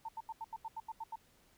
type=tone bursts; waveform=sine; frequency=897 Hz; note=A5; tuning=33 cents sharp; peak=-39 dBFS; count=10; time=0.05-1.158 s; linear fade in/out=5 ms; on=37 ms; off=82 ms; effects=pink hiss -68 dBFS RMS until 1.57 s